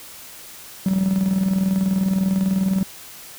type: tone with tremolo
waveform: triangle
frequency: 190.8 Hz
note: G3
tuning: 47 cents flat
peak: -12 dBFS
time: 0.86-2.83 s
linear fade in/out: 2 ms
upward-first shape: square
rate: 20 Hz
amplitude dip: 55%
effects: tanh soft clip ceiling -9 dBFS + white hiss -40 dBFS RMS until 3.38 s